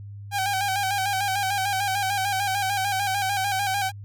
sawtooth tone with vibrato, 784 Hz, G5, in tune, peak -19 dBFS, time 0.31-3.92 s, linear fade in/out 50 ms, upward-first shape square, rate 6.7 Hz, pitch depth 51 cents each way, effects added 101 Hz sine -36 dBFS peak until 4.04 s

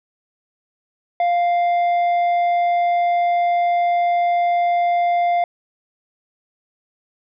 triangle tone with tanh clipping, 698.5 Hz, F5, in tune, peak -16 dBFS, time 1.2-5.44 s, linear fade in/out 2 ms, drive 10 dB, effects none

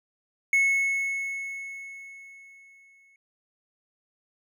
triangle tone with exponential decay, 2194 Hz, C#7, 18 cents flat, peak -16 dBFS, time 0.53-3.16 s, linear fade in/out 2 ms, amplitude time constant 570 ms, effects none

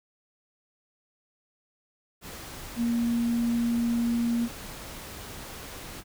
sine tone in noise, 235 Hz, A#3, 14 cents sharp, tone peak -23 dBFS, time 2.76-4.49 s, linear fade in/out 50 ms, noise pink, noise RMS -41 dBFS, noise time 2.21-6.04 s, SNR +15 dB, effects none

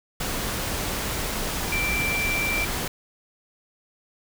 sine tone in noise, 2347 Hz, D7, 2 cents flat, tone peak -24 dBFS, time 1.72-2.65 s, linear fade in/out 5 ms, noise pink, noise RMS -28 dBFS, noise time 0.2-2.88 s, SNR +1 dB, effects none

